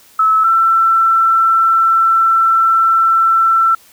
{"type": "tone pair in turn", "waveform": "sine", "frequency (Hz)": [1300, 1339.6], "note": ["E6", "E6"], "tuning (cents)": [-24, 27], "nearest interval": "minor second", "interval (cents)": 51, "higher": "second", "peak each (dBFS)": -8, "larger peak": "neither", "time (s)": [[0.19, 0.44], [0.44, 3.75]], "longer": "second", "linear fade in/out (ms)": 5, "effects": ["white hiss -46 dBFS RMS until 3.92 s"]}